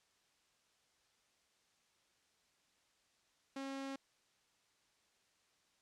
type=tone; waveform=sawtooth; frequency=271.7 Hz; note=C#4; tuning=35 cents flat; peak=-38 dBFS; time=3.56-3.96 s; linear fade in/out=5 ms; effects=white hiss -75 dBFS RMS until 5.81 s + low-pass 7000 Hz 12 dB/octave